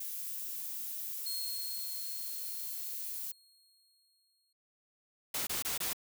violet noise, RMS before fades -40 dBFS, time 0-3.32 s, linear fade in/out 5 ms
sawtooth tone with exponential decay, 4266 Hz, C8, 33 cents sharp, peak -33 dBFS, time 1.26-4.53 s, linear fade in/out 5 ms, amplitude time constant 710 ms
white noise bursts, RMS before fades -35 dBFS, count 4, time 5.34-5.932 s, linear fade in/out 5 ms, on 130 ms, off 24 ms
effects none

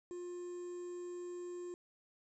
triangle tone with quantisation, 354 Hz, F4, 23 cents sharp, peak -40 dBFS, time 0.11-1.74 s, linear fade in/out 0 ms, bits 10, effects resampled to 22050 Hz

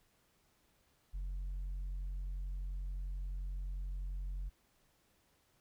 triangle tone with tanh clipping, 45.72 Hz, F#1, 20 cents flat, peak -38 dBFS, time 1.13-4.5 s, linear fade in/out 20 ms, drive 7 dB, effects pink hiss -73 dBFS RMS until 5.6 s

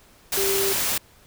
sine tone in noise, 392 Hz, G4, in tune, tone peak -23 dBFS, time 0.37-0.73 s, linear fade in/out 5 ms, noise white, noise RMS -24 dBFS, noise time 0.32-0.98 s, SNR -2 dB, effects pink hiss -54 dBFS RMS until 1.26 s

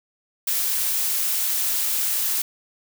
blue noise, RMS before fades -23 dBFS, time 0.47-2.42 s, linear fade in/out 5 ms, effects none

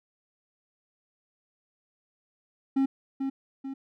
triangle tone with echo, 270 Hz, C#4, 45 cents flat, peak -19 dBFS, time 2.76-2.86 s, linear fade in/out 10 ms, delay 440 ms, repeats 2, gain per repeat -6 dB, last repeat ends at 3.74 s, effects none

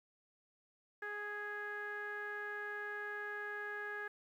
sawtooth tone with low-pass filter, 415.3 Hz, G#4, in tune, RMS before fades -43 dBFS, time 1.02-4.08 s, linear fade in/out 5 ms, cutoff 1700 Hz, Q 8.4, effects 12-bit

